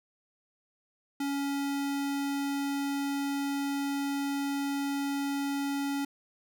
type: tone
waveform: square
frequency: 280 Hz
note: C#4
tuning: 18 cents sharp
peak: -30 dBFS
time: 1.2-6.05 s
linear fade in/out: 5 ms
effects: none